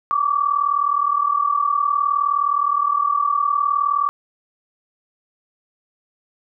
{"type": "tone pair together", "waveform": "sine", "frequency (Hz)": [1135.6, 1175], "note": ["C#6", "D6"], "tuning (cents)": [41, 1], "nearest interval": "minor second", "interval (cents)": 60, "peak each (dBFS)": -19, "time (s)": [0.11, 4.09], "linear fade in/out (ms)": 0, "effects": []}